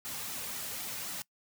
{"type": "noise with flanger", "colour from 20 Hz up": "white", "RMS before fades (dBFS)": -39, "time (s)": [0.05, 1.22], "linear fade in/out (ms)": 0, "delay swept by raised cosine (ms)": [1.8, 3.1], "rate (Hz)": 3.8, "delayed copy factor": -0.55, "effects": ["noise-tail reverb RT60 0.1 s tail -22 dB re dry"]}